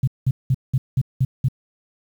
sine tone bursts, 130 Hz, C3, 11 cents flat, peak -14 dBFS, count 7, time 0.03-1.485 s, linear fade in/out 5 ms, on 45 ms, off 190 ms, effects 8-bit

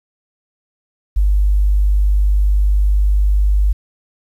sine tone, 49.99 Hz, G1, 35 cents sharp, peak -10 dBFS, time 1.16-3.73 s, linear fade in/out 10 ms, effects 8-bit

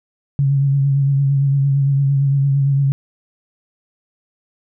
sine tone with vibrato, 138.59 Hz, C#3, in tune, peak -12 dBFS, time 0.39-2.92 s, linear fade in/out 0 ms, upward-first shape triangle, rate 8.8 Hz, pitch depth 39 cents each way, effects none

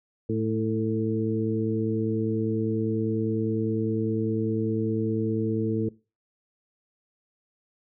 harmonic tone with a mistuned harmonic, 110 Hz, A2, in tune, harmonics 1 / 2 / 3 / 4, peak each -29 / -29 / -29 / -29 dBFS, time 0.29-5.89 s, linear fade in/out 5 ms, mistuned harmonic 4, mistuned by +20 cents, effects noise-tail reverb RT60 0.3 s tail -21 dB re dry

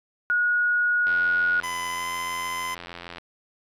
sine tone, 1450 Hz, F#6, 35 cents flat, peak -19 dBFS, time 0.3-1.6 s, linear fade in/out 0 ms
click train, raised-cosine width 0.3 ms, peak -21 dBFS, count 184, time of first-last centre 1.07-3.183 s, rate 86.6 Hz
25% pulse tone with pitch glide, 1010 to 1023.5 Hz, B5 to C6, +39 to -38 cents, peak -24 dBFS, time 1.63-2.75 s, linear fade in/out 10 ms, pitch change +23 cents, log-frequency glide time 1.89-2.09 s
effects resampled to 32000 Hz

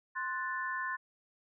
sine chord, F# diminished, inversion second, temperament equal, 1046.5 / 1480 / 1760 Hz, C6 / F#6 / A6, 0 / 0 / 0 cents, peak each -37 / -40 / -37 dBFS, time 0.15-0.97 s, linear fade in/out 20 ms, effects none

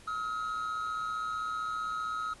triangle tone pair together, 1278.5 / 1394 Hz, D#6 / F6, +47 / -4 cents, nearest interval minor second, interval 149 cents, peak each -31 / -38 dBFS, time 0.07-2.34 s, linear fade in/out 10 ms, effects pink hiss -55 dBFS RMS until 2.4 s + resampled to 24000 Hz

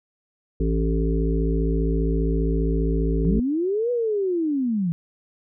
harmonic tone, 55 Hz, A1, in tune, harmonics 1 / 3 / 5 / 7 / 8, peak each -21 / -26 / -28 / -29 / -30 dBFS, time 0.6-3.4 s, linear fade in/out 5 ms
sine linear two-way sweep, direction up then down, 159.9 to 493.9 to 159.9 Hz, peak -20 dBFS, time 3.25-4.92 s, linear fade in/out 0 ms, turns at 3.91 s
effects none

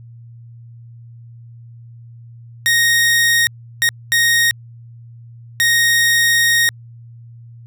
sawtooth tone bursts at uneven times, 1864.7 Hz, A#6, in tune, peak -8 dBFS, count 4, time 2.66-3.47 / 3.82-3.89 / 4.12-4.51 / 5.6-6.69 s, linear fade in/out 0 ms, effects added 117 Hz sine -36 dBFS peak until 7.66 s

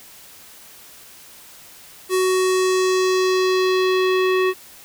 square tone with low-pass filter sweep, 372.4 Hz, F#4, 11 cents sharp, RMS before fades -18 dBFS, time 2.09-4.54 s, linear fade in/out 50 ms, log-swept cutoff 11000 to 2600 Hz, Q 1.6, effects white hiss -44 dBFS RMS until 4.84 s

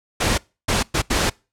pink noise bursts at uneven times, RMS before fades -19 dBFS, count 4, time 0.2-0.38 / 0.68-0.83 / 0.94-1.02 / 1.1-1.3 s, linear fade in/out 10 ms, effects noise-tail reverb RT60 0.3 s tail -25 dB re dry + low-pass 9000 Hz 12 dB/octave

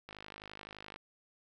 click train, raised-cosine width 0.3 ms, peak -30 dBFS, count 46, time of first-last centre 0.09-0.96 s, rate 51.7 Hz, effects 11-bit

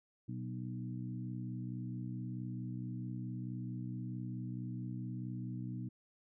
harmonic tone with a mistuned harmonic, 61.74 Hz, B1, in tune, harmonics 2 / 3 / 4 / 5, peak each -41 / -45 / -47 / -49 dBFS, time 0.28-5.89 s, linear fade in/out 10 ms, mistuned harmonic 3, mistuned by +26 cents, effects none

